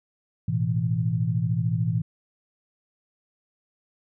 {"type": "chord", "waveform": "sine", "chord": "A suspended second", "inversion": "none", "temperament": "equal", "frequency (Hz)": [110, 123.47, 164.81], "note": ["A2", "B2", "E3"], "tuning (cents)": [0, 0, 0], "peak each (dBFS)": -26, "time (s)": [0.48, 2.02], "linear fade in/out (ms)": 5, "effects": []}